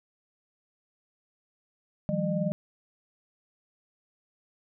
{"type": "tone cluster", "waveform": "sine", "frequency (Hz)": [161.3, 179.8, 200.7, 607], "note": ["E3", "F#3", "G3", "D#5"], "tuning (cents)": [-37, -49, 41, -43], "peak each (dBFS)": -31, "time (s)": [2.09, 2.52], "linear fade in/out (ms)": 0, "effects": []}